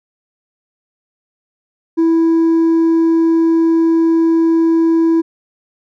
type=tone with hard clipping; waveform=triangle; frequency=328.8 Hz; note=E4; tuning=4 cents flat; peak=-8 dBFS; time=1.97-5.22 s; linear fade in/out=20 ms; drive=1 dB; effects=none